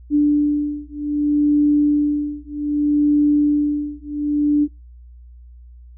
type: beating tone pair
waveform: sine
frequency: 293.7 / 294.34 Hz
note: D4 / D4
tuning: 0 / +4 cents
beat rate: 0.64 Hz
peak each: -17 dBFS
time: 0.1-4.68 s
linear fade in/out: 50 ms
effects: noise-tail reverb RT60 0.2 s tail -23 dB re dry + added 60 Hz sine -39 dBFS peak until 5.97 s